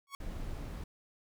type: tone with exponential growth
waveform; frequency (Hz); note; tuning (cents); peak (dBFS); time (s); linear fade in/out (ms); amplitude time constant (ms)
sawtooth; 1111; C#6; +4; -33; 0.07-0.15; 1; 17
type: noise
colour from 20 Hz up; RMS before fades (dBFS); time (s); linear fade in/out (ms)
brown; -40; 0.2-0.84; 5
effects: none